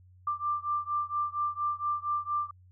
sine beating tone pair, 1182 / 1186.3 Hz, D6 / D6, +11 / +17 cents, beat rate 4.3 Hz, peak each -31 / -32 dBFS, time 0.27-2.51 s, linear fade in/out 5 ms, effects added 91 Hz sine -54 dBFS peak until 2.71 s

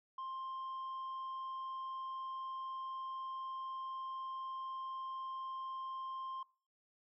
sine tone, 1054 Hz, C6, 12 cents sharp, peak -38 dBFS, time 0.18-6.43 s, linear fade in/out 5 ms, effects noise-tail reverb RT60 0.4 s tail -23 dB re dry + tanh soft clip ceiling -40 dBFS

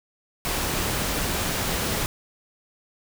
pink noise, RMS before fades -26 dBFS, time 0.45-2.06 s, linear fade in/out 0 ms, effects none

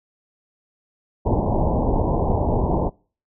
pink low-pass noise, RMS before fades -20 dBFS, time 1.25-2.9 s, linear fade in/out 20 ms, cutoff 980 Hz, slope 96 dB/octave, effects noise-tail reverb RT60 0.4 s tail -26 dB re dry

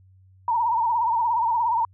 sine tone with vibrato, 930 Hz, A#5, 4 cents flat, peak -19 dBFS, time 0.48-1.85 s, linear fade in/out 2 ms, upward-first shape triangle, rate 17 Hz, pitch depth 110 cents each way, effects added 94 Hz sine -51 dBFS peak until 1.93 s

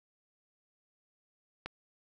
click, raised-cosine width 0.3 ms, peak -22 dBFS, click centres 1.66 s, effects none

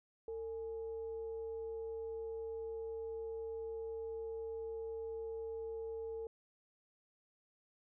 sine tone with frequency modulation, 451 Hz, A4, 43 cents sharp, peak -40 dBFS, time 0.28-6.27 s, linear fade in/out 2 ms, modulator 385 Hz, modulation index 0.24, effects none

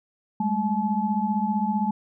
sine tone cluster, 199.7 / 215.1 / 859 Hz, G3 / A3 / A5, +32 / -39 / -42 cents, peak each -26 dBFS, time 0.4-1.91 s, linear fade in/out 5 ms, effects none

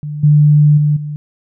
sine tone with level steps, 148.7 Hz, D3, 22 cents sharp, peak -20 / -5 / -9 / -20 dBFS, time 0.03-1.16 s, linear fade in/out 0 ms, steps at 0.23 / 0.77 / 0.96 s, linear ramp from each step 10 ms, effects none

